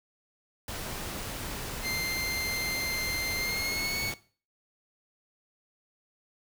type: noise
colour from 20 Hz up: pink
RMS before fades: -37 dBFS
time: 0.68-4.14 s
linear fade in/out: 2 ms
type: tone with pitch glide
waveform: 25% pulse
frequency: 2093 to 2217 Hz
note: C7 to C#7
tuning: 0 to 0 cents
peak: -26 dBFS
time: 1.82-4.14 s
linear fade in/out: 50 ms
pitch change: +100 cents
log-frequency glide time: 3.37-3.97 s
effects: noise-tail reverb RT60 0.4 s tail -18 dB re dry